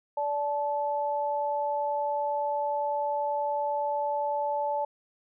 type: tone pair together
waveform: sine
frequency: 580.7 / 870 Hz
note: D5 / A5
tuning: -20 / -20 cents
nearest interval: perfect fifth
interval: 700 cents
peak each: -30 / -28 dBFS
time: 0.17-4.85 s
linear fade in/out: 5 ms
effects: none